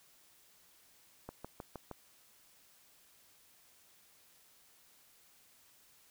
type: click train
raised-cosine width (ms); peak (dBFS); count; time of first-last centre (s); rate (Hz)
1; -29; 5; 1.29-1.913; 6.42
effects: white hiss -65 dBFS RMS until 6.1 s